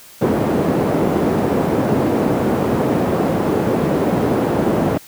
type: band-pass noise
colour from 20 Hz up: white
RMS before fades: -17 dBFS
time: 0.21-4.98 s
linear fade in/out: 10 ms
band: 140 to 420 Hz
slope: 12 dB/octave
effects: white hiss -42 dBFS RMS until 5.07 s